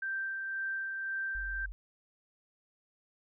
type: tone with tremolo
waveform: sine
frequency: 1568 Hz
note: G6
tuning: in tune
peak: -32 dBFS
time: 0.02-1.66 s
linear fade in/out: 5 ms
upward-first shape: sine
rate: 1.9 Hz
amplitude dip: 30%
type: tone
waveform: sine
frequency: 47 Hz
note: F#1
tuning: 28 cents sharp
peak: -39 dBFS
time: 1.35-1.72 s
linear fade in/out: 0 ms
effects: none